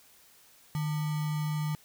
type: tone with sample-and-hold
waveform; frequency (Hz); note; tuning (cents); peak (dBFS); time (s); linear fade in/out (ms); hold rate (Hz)
sine; 152.2; D#3; -38; -28; 0.75-1.75; 0; 1050
effects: white hiss -59 dBFS RMS until 1.84 s